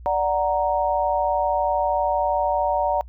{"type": "chord", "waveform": "sine", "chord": "D augmented", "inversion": "none", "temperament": "equal", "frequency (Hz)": [587.3, 740, 932.3], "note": ["D5", "F#5", "A#5"], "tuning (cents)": [0, 0, 0], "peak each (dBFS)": -23, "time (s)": [0.06, 3.01], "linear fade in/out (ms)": 0, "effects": ["noise-tail reverb RT60 0.1 s tail -26 dB re dry", "added 60 Hz sine -38 dBFS peak until 3.08 s"]}